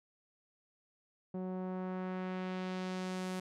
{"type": "tone with low-pass filter sweep", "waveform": "sawtooth", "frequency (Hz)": 185, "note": "F#3", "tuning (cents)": 0, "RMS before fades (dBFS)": -39, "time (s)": [1.34, 3.4], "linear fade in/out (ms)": 5, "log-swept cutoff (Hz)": [590, 11000], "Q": 0.86, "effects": []}